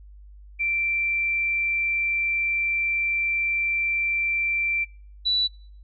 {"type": "tone pair in turn", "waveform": "sine", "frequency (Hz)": [2349, 3951], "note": ["D7", "B7"], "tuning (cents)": [0, 0], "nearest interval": "major sixth", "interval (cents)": 900, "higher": "second", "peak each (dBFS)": [-22, -19], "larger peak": "second", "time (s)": [[0.59, 4.85], [5.25, 5.48]], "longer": "first", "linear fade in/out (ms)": 20, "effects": ["noise-tail reverb RT60 0.5 s tail -24 dB re dry", "added 50 Hz sine -43 dBFS peak until 5.83 s"]}